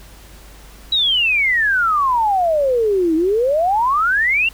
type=exponential two-way sweep; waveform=sine; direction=down then up; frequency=3938 to 311.1 to 2822 Hz; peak=-13 dBFS; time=0.92-4.49 s; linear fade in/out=5 ms; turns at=3.15 s; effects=added 50 Hz sine -40 dBFS peak until 4.53 s + pink hiss -44 dBFS RMS until 4.53 s